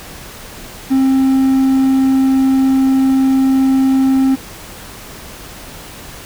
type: tone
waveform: triangle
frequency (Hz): 265.8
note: C4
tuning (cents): +27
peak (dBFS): -7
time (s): 0.9-4.36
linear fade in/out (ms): 20
effects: pink hiss -33 dBFS RMS until 6.25 s